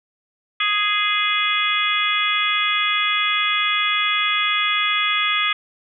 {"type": "harmonic tone with a mistuned harmonic", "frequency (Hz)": 415.3, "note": "G#4", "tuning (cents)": 0, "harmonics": [3, 4, 5, 6, 7, 8], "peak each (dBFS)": [-23, -28, -23, -24, -29, -23], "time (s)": [0.6, 5.53], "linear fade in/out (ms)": 5, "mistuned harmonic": 8, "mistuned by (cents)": 22, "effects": []}